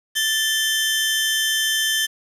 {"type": "tone pair together", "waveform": "sawtooth", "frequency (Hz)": [1760, 3113], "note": ["A6", "G7"], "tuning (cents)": [0, -13], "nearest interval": "minor seventh", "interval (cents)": 987, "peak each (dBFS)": -18, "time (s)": [0.15, 2.07], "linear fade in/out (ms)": 20, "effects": ["resampled to 32000 Hz", "7-bit"]}